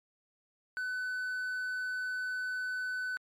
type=tone; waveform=triangle; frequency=1504 Hz; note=F#6; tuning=28 cents sharp; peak=-31 dBFS; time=0.77-3.17 s; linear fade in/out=0 ms; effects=MP3 64 kbps